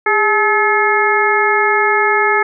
harmonic tone with a mistuned harmonic, 429.7 Hz, A4, 41 cents flat, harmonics 1 / 2 / 3 / 4 / 5, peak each -17 / -17 / -17 / -17 / -17 dBFS, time 0.06-2.43 s, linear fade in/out 5 ms, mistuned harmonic 1, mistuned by -82 cents, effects none

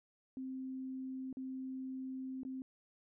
sine tone with dropouts, 261.6 Hz, C4, in tune, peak -40 dBFS, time 0.37-2.62 s, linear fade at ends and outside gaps 1 ms, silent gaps 1.328-1.37 / 2.433-2.45 s, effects none

